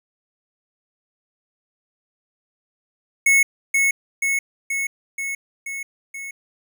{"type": "tone with echo", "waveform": "square", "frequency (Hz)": 2194, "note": "C#7", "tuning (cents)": -18, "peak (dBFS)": -13, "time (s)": [3.26, 3.43], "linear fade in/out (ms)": 5, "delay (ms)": 480, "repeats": 6, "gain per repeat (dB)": -3, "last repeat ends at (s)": 6.31, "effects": []}